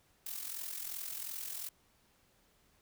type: noise with amplitude modulation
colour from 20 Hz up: blue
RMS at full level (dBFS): -39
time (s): 0.26-1.69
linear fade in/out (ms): 5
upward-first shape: sine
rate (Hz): 42.8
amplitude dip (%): 65
effects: pink hiss -70 dBFS RMS until 2.81 s